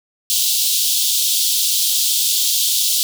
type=high-pass noise; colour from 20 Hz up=pink; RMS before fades=-17 dBFS; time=0.3-3.03 s; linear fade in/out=0 ms; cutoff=3200 Hz; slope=48 dB/octave; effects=none